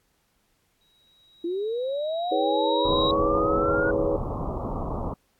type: tone with exponential growth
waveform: sine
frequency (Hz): 3831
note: A#7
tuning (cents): +47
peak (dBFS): -24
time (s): 0.81-3.11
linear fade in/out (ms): 2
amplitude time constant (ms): 500
type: linear sweep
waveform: sine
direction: up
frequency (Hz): 329.6 to 1459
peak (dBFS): -25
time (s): 1.44-3.91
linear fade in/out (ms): 5
type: chord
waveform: sine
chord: C# minor seventh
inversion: first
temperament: equal with one note detuned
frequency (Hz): 321.4 / 415.3 / 493.9 / 554.4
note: E4 / G#4 / B4 / C#5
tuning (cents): -44 / 0 / 0 / 0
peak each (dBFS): -28 / -29 / -27 / -26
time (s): 2.31-4.17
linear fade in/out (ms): 10
type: low-pass noise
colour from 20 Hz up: pink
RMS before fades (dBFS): -30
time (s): 2.85-5.14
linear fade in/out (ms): 5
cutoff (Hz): 1200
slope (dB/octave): 96
effects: pink hiss -69 dBFS RMS until 5.39 s + AAC 64 kbps